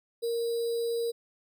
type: tone with sample-and-hold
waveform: sine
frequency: 466.2 Hz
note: A#4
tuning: in tune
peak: -27 dBFS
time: 0.22-1.12 s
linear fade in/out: 20 ms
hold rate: 4410 Hz
effects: none